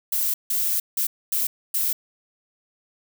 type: noise bursts at uneven times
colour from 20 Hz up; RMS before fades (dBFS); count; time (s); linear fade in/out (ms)
violet; -23; 5; 0.12-0.34 / 0.5-0.8 / 0.97-1.07 / 1.32-1.47 / 1.74-1.93; 5
effects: none